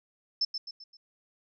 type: tone with echo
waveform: sine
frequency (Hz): 5274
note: E8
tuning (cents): 0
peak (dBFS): -24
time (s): 0.41-0.45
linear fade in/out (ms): 5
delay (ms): 130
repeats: 4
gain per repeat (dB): -7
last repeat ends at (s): 0.97
effects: none